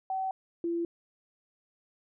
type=tone pair in turn; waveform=sine; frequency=762 / 339.4 Hz; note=G5 / F4; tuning=-49 / -49 cents; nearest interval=octave + major second; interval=1400 cents; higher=first; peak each=-29 / -28 dBFS; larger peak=second; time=0.1-0.31 / 0.64-0.85 s; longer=neither; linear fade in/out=2 ms; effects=none